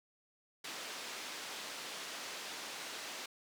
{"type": "band-pass noise", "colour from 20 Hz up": "white", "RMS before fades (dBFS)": -45, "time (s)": [0.64, 3.26], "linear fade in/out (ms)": 5, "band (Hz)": [270, 5000], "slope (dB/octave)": 12, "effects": []}